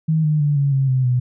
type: tone with pitch steps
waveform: sine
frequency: 158.5 / 152.31 / 146.36 / 140.64 / 135.14 / 129.86 / 124.79 Hz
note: D#3 / D#3 / D3 / C#3 / C#3 / C3 / B2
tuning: +32 / -37 / -6 / +25 / -44 / -13 / +18 cents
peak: -14 dBFS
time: 0.08-1.2 s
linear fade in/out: 10 ms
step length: 160 ms
effects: none